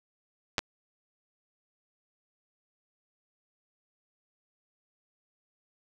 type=clicks; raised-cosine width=0.2 ms; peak=-8 / -14 dBFS; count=2; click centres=0.582 / 0.591 s; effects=none